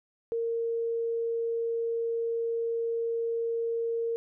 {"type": "tone", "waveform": "sine", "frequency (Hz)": 461.4, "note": "A#4", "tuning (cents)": -18, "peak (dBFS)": -27, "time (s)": [0.32, 4.16], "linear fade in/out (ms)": 0, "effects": []}